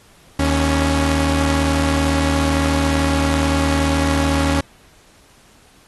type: tone pair together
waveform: sawtooth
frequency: 77.78 / 277.4 Hz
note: D#2 / C#4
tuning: 0 / +1 cents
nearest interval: octave + minor seventh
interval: 2201 cents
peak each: -14 dBFS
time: 0.39-4.61 s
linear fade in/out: 5 ms
effects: pink hiss -50 dBFS RMS until 5.87 s + AAC 32 kbps